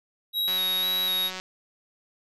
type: tone with vibrato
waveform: square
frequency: 3811 Hz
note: A#7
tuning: 38 cents sharp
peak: -24 dBFS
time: 0.33-1.31 s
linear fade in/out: 50 ms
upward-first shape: square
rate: 2 Hz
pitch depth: 16 cents each way
type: click train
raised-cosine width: 0.2 ms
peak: -18 dBFS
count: 172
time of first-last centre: 0.48-1.399 s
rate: 186 Hz
effects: none